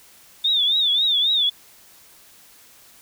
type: tone with vibrato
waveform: sine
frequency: 3590 Hz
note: A7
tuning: 34 cents sharp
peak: -16 dBFS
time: 0.44-1.5 s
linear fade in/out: 10 ms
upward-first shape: triangle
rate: 3.7 Hz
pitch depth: 140 cents each way
effects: white hiss -50 dBFS RMS until 3.01 s